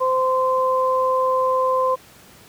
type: tone pair together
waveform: sine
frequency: 517 / 1034.9 Hz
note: C5 / C6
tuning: -21 / -19 cents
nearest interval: octave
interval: 1202 cents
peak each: -19 dBFS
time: 0-1.96 s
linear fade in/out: 20 ms
effects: pink hiss -47 dBFS RMS until 2.48 s + high-pass 80 Hz 12 dB/octave